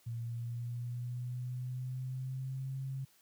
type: tone with pitch glide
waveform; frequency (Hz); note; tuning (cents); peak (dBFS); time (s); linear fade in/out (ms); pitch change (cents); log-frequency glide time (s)
sine; 116.54 to 133.87; A#2 to C3; 0 to +40; -36; 0.06-3.05; 10; +240; 0.19-2.75
effects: white hiss -67 dBFS RMS until 3.21 s + high-pass 60 Hz 12 dB/octave